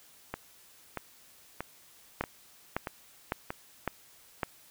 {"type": "two click trains", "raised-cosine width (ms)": 0.5, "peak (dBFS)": [-14, -19], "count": [5, 6], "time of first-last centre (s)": [[2.21, 4.432], [0.34, 3.505]], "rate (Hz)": [1.8, 1.58], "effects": ["white hiss -58 dBFS RMS until 4.7 s"]}